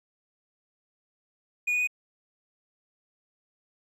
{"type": "tone with pitch steps", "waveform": "triangle", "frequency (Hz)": [2453, 2469, 2484], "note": ["D#7", "D#7", "D#7"], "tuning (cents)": [-25, -14, -3], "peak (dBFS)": -22, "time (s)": [1.67, 1.874], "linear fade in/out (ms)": 10, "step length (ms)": 68, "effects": []}